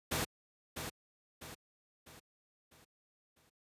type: noise with echo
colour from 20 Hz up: pink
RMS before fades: -34 dBFS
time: 0.11-0.25 s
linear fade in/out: 10 ms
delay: 650 ms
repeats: 5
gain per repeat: -7 dB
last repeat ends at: 3.5 s
effects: high-pass 80 Hz 12 dB/octave + resampled to 32000 Hz